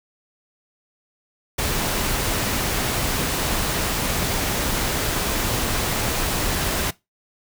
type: noise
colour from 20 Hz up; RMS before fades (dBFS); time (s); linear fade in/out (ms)
pink; -23; 1.58-6.91; 10
effects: noise-tail reverb RT60 0.2 s tail -20 dB re dry